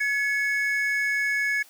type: tone pair together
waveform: triangle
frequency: 1698.7 / 2208 Hz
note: G#6 / C#7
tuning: +39 / -7 cents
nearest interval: perfect fourth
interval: 454 cents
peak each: -23 / -24 dBFS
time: 0-1.63 s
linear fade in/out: 10 ms
effects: white hiss -53 dBFS RMS until 1.69 s + high-pass 300 Hz 12 dB/octave